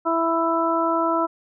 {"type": "harmonic tone", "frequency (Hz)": 330.6, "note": "E4", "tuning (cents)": 5, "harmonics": [1, 2, 3, 4], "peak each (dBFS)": [-24, -24, -24, -24], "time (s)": [0.05, 1.27], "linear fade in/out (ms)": 20, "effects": []}